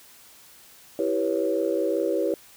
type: chord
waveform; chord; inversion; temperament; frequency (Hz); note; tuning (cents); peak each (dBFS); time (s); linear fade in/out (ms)
sine; C# half-diminished seventh; first; equal with one note detuned; 329.6 / 392 / 489.1 / 554.4; E4 / G4 / B4 / C#5; 0 / 0 / -17 / 0; -27; 0.99-2.34; 2
effects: tanh soft clip ceiling -11 dBFS + white hiss -51 dBFS RMS until 2.56 s

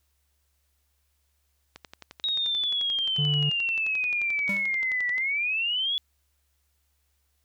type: click train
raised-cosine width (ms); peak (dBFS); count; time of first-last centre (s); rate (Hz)
0.2; -24; 40; 1.76-5.181; 11.4
type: exponential two-way sweep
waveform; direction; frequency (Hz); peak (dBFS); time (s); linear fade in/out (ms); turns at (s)
sine; down then up; 3811 to 1944 to 3438; -24; 2.24-5.98; 0; 5.1
type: tone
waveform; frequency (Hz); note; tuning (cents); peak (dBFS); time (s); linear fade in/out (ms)
triangle; 146.83; D3; 0; -22; 3.18-3.5; 10
type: tone with exponential decay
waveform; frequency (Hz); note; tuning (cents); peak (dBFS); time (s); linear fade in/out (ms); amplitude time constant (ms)
square; 197.8; G3; +16; -29; 4.49-4.79; 2; 64
effects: added 70 Hz sine -70 dBFS peak until 7.44 s + white hiss -74 dBFS RMS until 7.44 s

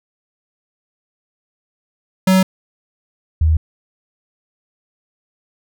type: tone pair in turn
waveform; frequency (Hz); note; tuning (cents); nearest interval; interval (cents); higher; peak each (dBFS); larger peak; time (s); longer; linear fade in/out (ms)
square / sine; 188 / 79.04; F#3 / D#2; +28 / +28; octave + minor third; 1500; first; -10; neither; 2.27-2.43 / 3.41-3.57; neither; 5
effects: none

